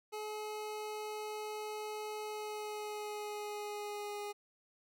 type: tone with pitch glide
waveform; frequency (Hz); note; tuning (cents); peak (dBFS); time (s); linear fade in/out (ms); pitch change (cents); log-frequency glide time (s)
25% pulse; 426 to 412.4; G#4 to G#4; +44 to -12; -36; 0.12-4.33; 20; -56; 2.23-4.22
effects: none